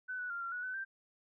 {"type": "tone with pitch steps", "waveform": "sine", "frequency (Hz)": [1506, 1478, 1393, 1374, 1467, 1509, 1570], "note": ["F#6", "F#6", "F6", "F6", "F#6", "F#6", "G6"], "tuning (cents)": [30, -2, -5, -29, -15, 34, 2], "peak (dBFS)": -37, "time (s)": [0.08, 0.85], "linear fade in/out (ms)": 20, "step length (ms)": 110, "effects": []}